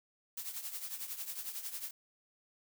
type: noise with tremolo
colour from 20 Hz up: blue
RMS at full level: -39 dBFS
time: 0.37-1.91 s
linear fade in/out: 5 ms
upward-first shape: triangle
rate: 11 Hz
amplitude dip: 75%
effects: none